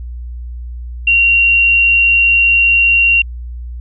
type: tone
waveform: sine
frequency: 2755 Hz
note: F7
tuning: 24 cents flat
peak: -7 dBFS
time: 1.07-3.22 s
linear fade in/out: 5 ms
effects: added 60 Hz sine -23 dBFS peak until 3.8 s